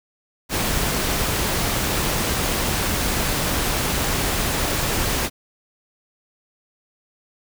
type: noise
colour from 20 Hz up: pink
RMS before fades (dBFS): -22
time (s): 0.49-5.3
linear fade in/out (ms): 50
effects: none